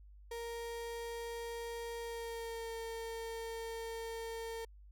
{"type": "tone with pitch glide", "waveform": "35% pulse", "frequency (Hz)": [466.2, 455.6], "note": ["A#4", "A#4"], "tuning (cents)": [0, -40], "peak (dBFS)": -39, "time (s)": [0.31, 4.65], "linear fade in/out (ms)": 5, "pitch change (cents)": -40, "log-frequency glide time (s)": [2, 2.75], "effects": ["added 50 Hz sine -54 dBFS peak until 4.91 s"]}